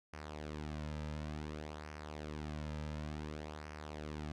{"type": "tone with flanger", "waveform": "sawtooth", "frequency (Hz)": 75.9, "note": "D#2", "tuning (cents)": -42, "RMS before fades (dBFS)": -44, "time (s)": [0.13, 4.32], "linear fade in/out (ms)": 5, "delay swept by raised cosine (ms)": [0.26, 2.76], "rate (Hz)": 0.56, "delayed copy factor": -0.6, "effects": ["low-pass 6000 Hz 12 dB/octave"]}